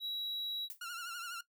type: tone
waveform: triangle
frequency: 3884 Hz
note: B7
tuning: 30 cents flat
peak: -34 dBFS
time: 0-0.69 s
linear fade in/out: 50 ms
type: noise with exponential decay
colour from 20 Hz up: violet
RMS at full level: -40 dBFS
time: 0.7-0.81 s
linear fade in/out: 0 ms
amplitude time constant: 23 ms
type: tone with vibrato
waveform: sawtooth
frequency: 1396.9 Hz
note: F6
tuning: in tune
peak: -37 dBFS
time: 0.81-1.41 s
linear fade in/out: 5 ms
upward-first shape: triangle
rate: 12 Hz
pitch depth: 82 cents each way
effects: noise-tail reverb RT60 0.1 s tail -17 dB re dry